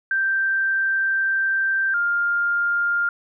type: tone pair in turn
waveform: sine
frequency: 1568 / 1403.4 Hz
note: G6 / F6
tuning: 0 / +8 cents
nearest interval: major second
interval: 192 cents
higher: first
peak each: -18 dBFS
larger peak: neither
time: 0.11-1.94 / 1.94-3.09 s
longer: first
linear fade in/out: 2 ms
effects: none